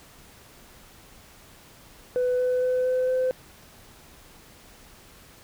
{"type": "tone with pitch steps", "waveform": "sine", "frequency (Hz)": [498.7, 502.2, 505.7, 509.2, 512.7], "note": ["B4", "B4", "B4", "C5", "C5"], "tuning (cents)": [17, 29, 41, -47, -35], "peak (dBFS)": -19, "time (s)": [2.16, 3.31], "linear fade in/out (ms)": 0, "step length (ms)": 230, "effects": ["tanh soft clip ceiling -19 dBFS", "pink hiss -51 dBFS RMS until 5.43 s"]}